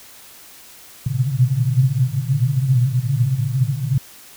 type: band-pass noise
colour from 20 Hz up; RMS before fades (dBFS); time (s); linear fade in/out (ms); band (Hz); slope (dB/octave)
pink; -18; 1.06-3.98; 5; 120 to 140; 96
effects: white hiss -43 dBFS RMS until 4.36 s